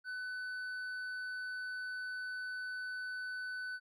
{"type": "tone with hard clipping", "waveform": "sine", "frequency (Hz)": 1500, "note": "F#6", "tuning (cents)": 23, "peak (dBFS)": -40, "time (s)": [0.04, 3.8], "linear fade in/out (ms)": 50, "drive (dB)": 4, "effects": []}